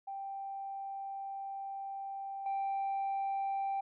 sine tone with level steps, 785 Hz, G5, 2 cents sharp, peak -38 / -30 dBFS, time 0.07-3.81 s, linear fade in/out 10 ms, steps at 2.46 s, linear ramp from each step 2 ms, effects tanh soft clip ceiling -30 dBFS

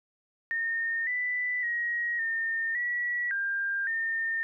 sine tone with pitch steps, 1831 / 1985 / 1893 / 1819 / 1936 / 1597 / 1816 Hz, A#6 / B6 / A#6 / A#6 / B6 / G6 / A#6, -32 / +8 / +26 / -43 / -35 / +32 / -46 cents, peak -27 dBFS, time 0.51-4.43 s, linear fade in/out 0 ms, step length 560 ms, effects none

